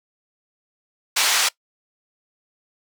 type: band-pass noise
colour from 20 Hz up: white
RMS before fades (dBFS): -19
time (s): 1.16-1.49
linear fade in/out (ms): 10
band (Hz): 860 to 6400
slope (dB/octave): 12
effects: noise-tail reverb RT60 0.1 s tail -21 dB re dry